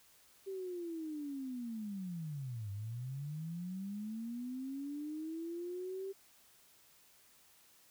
sine linear two-way sweep, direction down then up, 392 to 98 to 392 Hz, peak -39 dBFS, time 0.46-6.13 s, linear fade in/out 20 ms, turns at 2.71 s, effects white hiss -65 dBFS RMS until 7.9 s

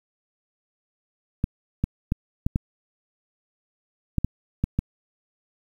clicks, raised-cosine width 5 ms, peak -9 dBFS, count 9, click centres 1.441 / 1.84 / 2.121 / 2.465 / 2.559 / 4.183 / 4.246 / 4.64 / 4.79 s, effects 8-bit

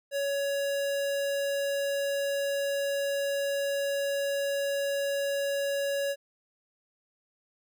square tone, 560 Hz, C#5, 18 cents sharp, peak -28 dBFS, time 0.11-6.16 s, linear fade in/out 50 ms, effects none

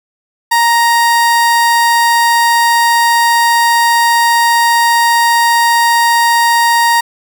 30% pulse tone, 935 Hz, A#5, 5 cents sharp, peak -5 dBFS, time 0.51-7.01 s, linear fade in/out 10 ms, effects none

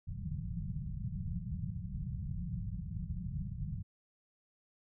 white low-pass noise, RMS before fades -39 dBFS, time 0.07-3.83 s, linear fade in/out 20 ms, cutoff 190 Hz, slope 96 dB/octave, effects none

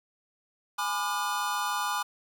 square chord, G# diminished seventh, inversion none, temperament just, 830.6 / 996.7 / 1196.1 / 1435.3 Hz, G#5 / B5 / D6 / F6, 0 / +16 / +31 / +47 cents, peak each -35 / -34 / -33 / -36 dBFS, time 0.78-2.03 s, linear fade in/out 10 ms, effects none

